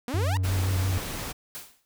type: exponential sweep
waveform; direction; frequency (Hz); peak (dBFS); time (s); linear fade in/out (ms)
sawtooth; up; 230 to 987.8; -26; 0.08-0.37; 0
type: tone with vibrato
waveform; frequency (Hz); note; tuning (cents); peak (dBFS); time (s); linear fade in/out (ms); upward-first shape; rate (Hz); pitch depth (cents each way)
triangle; 93.6; F#2; +20; -21; 0.14-0.98; 0; sine; 5.8; 36
type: noise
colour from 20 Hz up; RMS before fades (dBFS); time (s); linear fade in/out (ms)
pink; -34; 0.43-1.33; 20
type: noise with exponential decay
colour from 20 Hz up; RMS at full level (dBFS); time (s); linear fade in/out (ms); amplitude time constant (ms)
white; -35; 1.55-1.85; 0; 65
effects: none

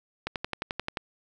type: click train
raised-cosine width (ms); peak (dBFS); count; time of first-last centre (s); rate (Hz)
0.3; -14; 9; 0.27-0.972; 11.4
effects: none

